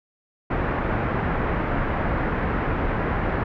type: low-pass noise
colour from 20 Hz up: pink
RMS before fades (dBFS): -24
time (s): 0.5-3.44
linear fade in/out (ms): 10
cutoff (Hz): 1900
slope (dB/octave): 24
effects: none